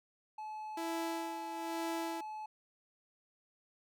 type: tone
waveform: triangle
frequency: 860 Hz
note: A5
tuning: 40 cents flat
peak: -39 dBFS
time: 0.38-2.46 s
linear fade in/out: 5 ms
type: tone with tremolo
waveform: sawtooth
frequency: 331 Hz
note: E4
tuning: 7 cents sharp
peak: -32 dBFS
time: 0.77-2.21 s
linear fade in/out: 5 ms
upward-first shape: sine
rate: 1.1 Hz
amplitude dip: 65%
effects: none